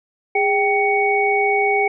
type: tone cluster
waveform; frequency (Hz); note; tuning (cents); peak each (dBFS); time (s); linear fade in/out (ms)
sine; 409.9 / 778 / 2233; G#4 / G5 / C#7; -23 / -13 / +12; -19; 0.35-1.88; 5
effects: none